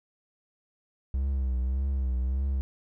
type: tone with vibrato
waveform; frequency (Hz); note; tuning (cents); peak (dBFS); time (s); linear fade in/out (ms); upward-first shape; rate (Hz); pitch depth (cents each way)
triangle; 65.41; C2; 0; -23; 1.14-2.61; 0; triangle; 1.7; 93
effects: none